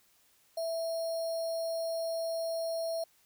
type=tone with sample-and-hold; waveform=sine; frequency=659.3 Hz; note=E5; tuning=in tune; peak=-31 dBFS; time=0.57-3.04 s; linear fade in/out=5 ms; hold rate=4900 Hz; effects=white hiss -67 dBFS RMS until 3.25 s